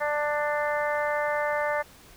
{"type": "harmonic tone", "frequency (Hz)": 295.8, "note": "D4", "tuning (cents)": 13, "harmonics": [2, 3, 4, 5, 6, 7], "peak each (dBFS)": [-27, -31, -34, -36, -32, -37], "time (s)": [0, 1.83], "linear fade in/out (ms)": 20, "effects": ["pink hiss -52 dBFS RMS until 2.16 s"]}